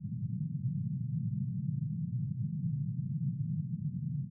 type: band-pass noise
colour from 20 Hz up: white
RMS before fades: -35 dBFS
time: 0-4.3 s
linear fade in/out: 50 ms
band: 110 to 180 Hz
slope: 48 dB/octave
effects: none